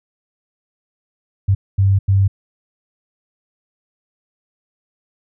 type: tone bursts at uneven times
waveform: sine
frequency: 97.7 Hz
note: G2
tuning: 5 cents flat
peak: -10 dBFS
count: 3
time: 1.48-1.55 / 1.78-1.99 / 2.08-2.28 s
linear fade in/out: 10 ms
effects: none